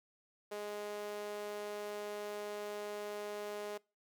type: tone with high-pass filter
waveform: sawtooth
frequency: 207.5 Hz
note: G#3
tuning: 1 cent flat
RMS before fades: -42 dBFS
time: 0.51-3.78 s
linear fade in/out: 10 ms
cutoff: 490 Hz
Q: 3.5
effects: noise-tail reverb RT60 0.3 s tail -24 dB re dry + MP3 96 kbps